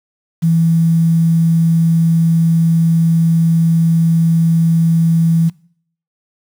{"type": "tone with quantisation", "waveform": "sine", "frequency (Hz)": 165, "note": "E3", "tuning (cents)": 2, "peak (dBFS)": -9, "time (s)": [0.42, 5.5], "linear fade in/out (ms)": 20, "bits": 6, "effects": ["noise-tail reverb RT60 0.6 s tail -22 dB re dry"]}